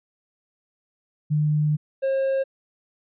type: tone pair in turn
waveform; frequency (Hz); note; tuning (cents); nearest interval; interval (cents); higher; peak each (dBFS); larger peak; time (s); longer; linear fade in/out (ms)
sine / triangle; 150.8 / 537.4; D3 / C5; +46 / +46; octave + minor seventh; 2200; second; -18 / -18; neither; 1.3-1.77 / 2.02-2.44; first; 20
effects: resampled to 8000 Hz